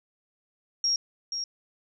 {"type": "tone with echo", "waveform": "sine", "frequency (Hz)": 5588, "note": "F8", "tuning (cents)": 0, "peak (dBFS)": -22, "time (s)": [0.84, 0.96], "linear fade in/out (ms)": 2, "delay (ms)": 480, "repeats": 1, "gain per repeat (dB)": -7, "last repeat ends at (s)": 1.44, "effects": []}